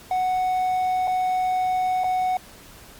triangle tone with dropouts, 740 Hz, F#5, in tune, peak -18 dBFS, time 0.11-2.37 s, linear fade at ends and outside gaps 2 ms, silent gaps 1.074-1.077 / 2.037-2.042 s, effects pink hiss -46 dBFS RMS until 2.99 s + Opus 48 kbps

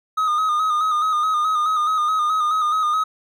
triangle tone with vibrato, 1244.5 Hz, D#6, in tune, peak -15 dBFS, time 0.17-3.04 s, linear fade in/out 10 ms, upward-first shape square, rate 4.7 Hz, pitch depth 39 cents each way, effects none

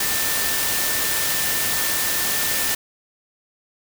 sine tone in noise, 1786 Hz, A6, 25 cents sharp, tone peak -30 dBFS, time 0-2.75 s, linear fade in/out 5 ms, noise white, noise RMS -22 dBFS, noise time 0-2.75 s, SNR -11 dB, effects none

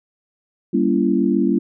sine chord, G diminished seventh, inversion none, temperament just, 196 / 235.2 / 282.2 / 338.7 Hz, G3 / Bb3 / Db4 / Fb4, 0 / +16 / +31 / +47 cents, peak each -20 dBFS, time 0.73-1.59 s, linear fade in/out 10 ms, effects none

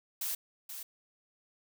blue noise with echo, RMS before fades -35 dBFS, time 0.21-0.35 s, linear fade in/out 5 ms, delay 480 ms, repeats 1, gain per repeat -8 dB, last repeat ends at 0.83 s, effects none

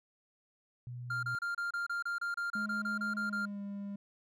sine tone, 122.5 Hz, B2, 14 cents flat, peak -40 dBFS, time 0.87-1.35 s, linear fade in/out 0 ms
triangle tone bursts, 1396.9 Hz, F6, in tune, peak -31 dBFS, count 15, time 1.1-3.456 s, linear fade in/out 5 ms, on 130 ms, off 29 ms
triangle tone with pitch glide, 210.5 to 200.8 Hz, G#3 to G3, +24 to +42 cents, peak -36 dBFS, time 2.55-3.96 s, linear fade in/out 5 ms, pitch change -82 cents, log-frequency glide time 3.2-3.61 s
effects none

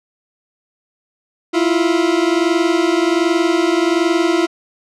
40% pulse tone pair together, 327.9 / 349.2 Hz, E4 / F4, -9 / 0 cents, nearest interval minor second, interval 109 cents, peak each -15 dBFS, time 1.53-4.47 s, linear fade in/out 20 ms, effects low-pass 6000 Hz 12 dB/octave

